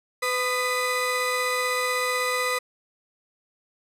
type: tone cluster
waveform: 35% pulse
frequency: 503 / 1233 / 1996 Hz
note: B4 / D#6 / B6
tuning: +32 / -16 / +18 cents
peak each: -26 dBFS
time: 0.22-2.59 s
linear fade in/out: 10 ms
effects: resampled to 32000 Hz